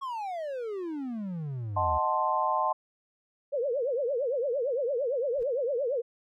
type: exponential sweep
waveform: triangle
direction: down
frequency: 1116 to 70.7 Hz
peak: -30 dBFS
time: 0.01-1.99 s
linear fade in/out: 20 ms
type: chord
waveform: sine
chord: D# diminished seventh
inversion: none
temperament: equal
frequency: 622.3 / 740 / 880 / 1046.5 Hz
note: D#5 / F#5 / A5 / C6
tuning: 0 / 0 / 0 / 0 cents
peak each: -32 / -32 / -29 / -28 dBFS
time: 1.76-2.73 s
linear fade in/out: 10 ms
type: tone with vibrato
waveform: sine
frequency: 519 Hz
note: C5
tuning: 14 cents flat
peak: -26 dBFS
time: 3.52-6.02 s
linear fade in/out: 20 ms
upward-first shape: triangle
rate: 8.8 Hz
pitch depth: 260 cents each way
type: noise with exponential growth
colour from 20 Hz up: brown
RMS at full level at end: -42 dBFS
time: 5.33-5.43 s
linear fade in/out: 0 ms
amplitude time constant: 21 ms
effects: none